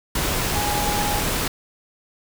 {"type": "tone in noise", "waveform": "sine", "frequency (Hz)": 828, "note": "G#5", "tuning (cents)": -5, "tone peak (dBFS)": -25, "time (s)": [0.55, 1.2], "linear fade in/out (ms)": 5, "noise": "pink", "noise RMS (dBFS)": -23, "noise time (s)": [0.15, 1.48], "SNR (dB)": -5, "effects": []}